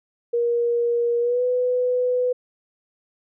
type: tone with pitch glide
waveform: sine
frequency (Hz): 473.7 to 498.1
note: A#4 to B4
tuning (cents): +28 to +15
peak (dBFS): -18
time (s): 0.33-2.33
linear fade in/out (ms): 10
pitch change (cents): +87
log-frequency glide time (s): 1.2-1.43
effects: none